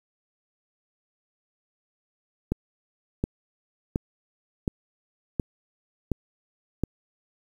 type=click train; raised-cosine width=3 ms; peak=-11 dBFS; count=7; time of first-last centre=2.52-6.837 s; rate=1.39 Hz; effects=8-bit